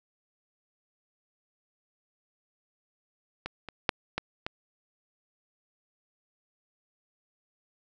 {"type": "clicks", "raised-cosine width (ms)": 0.3, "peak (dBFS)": [-18, -23, -6, -13, -16], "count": 5, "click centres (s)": [3.46, 3.687, 3.892, 4.18, 4.465], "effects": ["resampled to 16000 Hz", "8-bit"]}